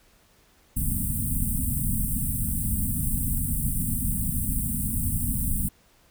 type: band-stop noise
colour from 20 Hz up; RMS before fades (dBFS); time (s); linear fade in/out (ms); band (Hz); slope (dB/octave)
pink; -26; 0.76-5.69; 10; 260 to 8300; 96
effects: pink hiss -60 dBFS RMS until 6.1 s